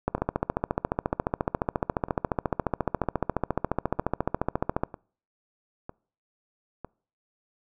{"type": "two click trains", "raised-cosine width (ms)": 1, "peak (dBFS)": [-23, -10], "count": [8, 69], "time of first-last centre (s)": [[0.18, 6.847], [0.08, 4.835]], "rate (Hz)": [1.05, 14.3], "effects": ["noise-tail reverb RT60 0.5 s tail -25 dB re dry"]}